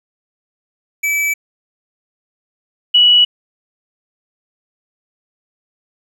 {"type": "tone pair in turn", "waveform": ["square", "sine"], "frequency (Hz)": [2304, 2937], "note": ["D7", "F#7"], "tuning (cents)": [-34, -13], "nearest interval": "major third", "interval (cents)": 421, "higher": "second", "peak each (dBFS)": [-15, -6], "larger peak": "second", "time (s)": [[1.03, 1.34], [2.94, 3.25]], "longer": "neither", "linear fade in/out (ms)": 10, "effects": ["8-bit"]}